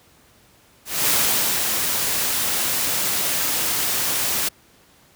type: noise with ADSR envelope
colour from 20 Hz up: white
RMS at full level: -18 dBFS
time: 0.85-4.49 s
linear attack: 230 ms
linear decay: 530 ms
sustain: -4 dB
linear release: 9 ms
effects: pink hiss -54 dBFS RMS until 5.15 s + high-pass 60 Hz 12 dB/octave